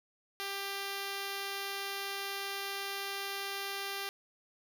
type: tone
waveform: 5% pulse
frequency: 395.5 Hz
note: G4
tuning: 15 cents sharp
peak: -25 dBFS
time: 0.4-4.09 s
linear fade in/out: 0 ms
effects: none